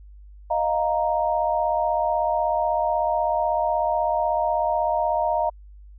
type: chord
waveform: sine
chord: Eb suspended second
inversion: none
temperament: equal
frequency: 622.3 / 698.5 / 932.3 Hz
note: Eb5 / F5 / Bb5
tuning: 0 / 0 / 0 cents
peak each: -24 dBFS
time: 0.5-5.5 s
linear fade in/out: 10 ms
effects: added 50 Hz sine -42 dBFS peak until 5.98 s

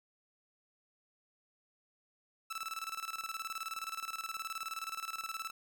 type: tone with tremolo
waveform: sawtooth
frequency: 1318.5 Hz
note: E6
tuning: in tune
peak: -33 dBFS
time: 2.5-5.51 s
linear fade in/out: 10 ms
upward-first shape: square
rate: 19 Hz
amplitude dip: 75%
effects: none

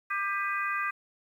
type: harmonic tone with a mistuned harmonic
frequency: 397.4 Hz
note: G4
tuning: 24 cents sharp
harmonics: 3 / 4 / 5 / 6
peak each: -31 / -33 / -35 / -37 dBFS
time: 0.1-0.91 s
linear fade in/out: 10 ms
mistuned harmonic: 6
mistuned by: +73 cents
effects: 10-bit

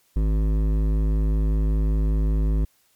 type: tone with hard clipping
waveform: sine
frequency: 52.6 Hz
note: G#1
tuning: 23 cents sharp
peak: -20 dBFS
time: 0.16-2.65 s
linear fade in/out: 5 ms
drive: 13 dB
effects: white hiss -63 dBFS RMS until 2.95 s + MP3 96 kbps

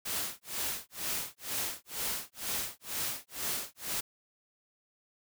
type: noise with tremolo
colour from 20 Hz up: white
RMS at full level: -33 dBFS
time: 0.05-4.01 s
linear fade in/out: 10 ms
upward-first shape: sine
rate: 2.1 Hz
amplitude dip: 100%
effects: none

